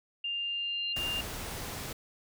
sine tone, 2800 Hz, F7, 4 cents sharp, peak -31 dBFS, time 0.24-1.21 s, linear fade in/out 5 ms
sine tone with exponential growth, 4141 Hz, C8, 19 cents flat, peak -37 dBFS, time 0.33-0.93 s, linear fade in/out 5 ms, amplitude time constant 130 ms
pink noise, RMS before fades -39 dBFS, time 0.96-1.93 s, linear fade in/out 5 ms
effects none

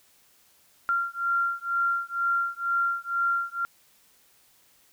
sine beating tone pair, 1381 / 1383.1 Hz, F6 / F6, -20 / -17 cents, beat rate 2.1 Hz, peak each -27 dBFS, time 0.89-3.65 s, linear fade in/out 0 ms, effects white hiss -61 dBFS RMS until 4.92 s

